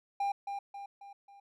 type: tone with echo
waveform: triangle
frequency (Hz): 800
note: G5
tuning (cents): +35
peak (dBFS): -27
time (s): 0.2-0.32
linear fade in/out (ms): 5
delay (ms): 270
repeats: 4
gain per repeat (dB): -6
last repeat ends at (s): 1.4
effects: none